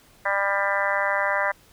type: harmonic tone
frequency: 198.7 Hz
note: G3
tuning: 24 cents sharp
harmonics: 3 / 4 / 5 / 6 / 7 / 8 / 9 / 10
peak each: -27 / -31 / -28 / -31 / -33 / -28 / -29 / -29 dBFS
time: 0.25-1.52 s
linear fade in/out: 10 ms
effects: pink hiss -55 dBFS RMS until 1.72 s